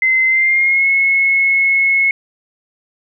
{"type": "tone with pitch glide", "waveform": "sine", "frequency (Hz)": [2062, 2182], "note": ["C7", "C#7"], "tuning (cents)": [-26, -28], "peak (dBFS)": -10, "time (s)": [0.02, 2.11], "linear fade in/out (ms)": 2, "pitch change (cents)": 98, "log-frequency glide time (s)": [0.27, 0.87], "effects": []}